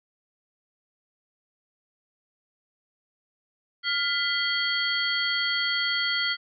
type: tone cluster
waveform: sine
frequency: 1403 / 2006 / 3229 / 4439 Hz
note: F6 / B6 / G#7 / C#8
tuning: +8 / +26 / -49 / +2 cents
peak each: -29 dBFS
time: 3.83-6.37 s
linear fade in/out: 50 ms
effects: none